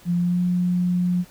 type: tone with pitch glide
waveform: sine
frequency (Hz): 174.2 to 178.48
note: F3 to F3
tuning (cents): -4 to +38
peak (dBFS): -18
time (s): 0.05-1.25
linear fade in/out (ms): 50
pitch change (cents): +42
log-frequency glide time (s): 0.15-0.41
effects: pink hiss -50 dBFS RMS until 1.3 s